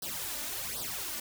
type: noise with flanger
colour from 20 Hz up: white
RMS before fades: -37 dBFS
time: 0.02-1.2 s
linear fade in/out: 5 ms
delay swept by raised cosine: 0.21 to 3.41 ms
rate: 1.3 Hz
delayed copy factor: +0.95
effects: none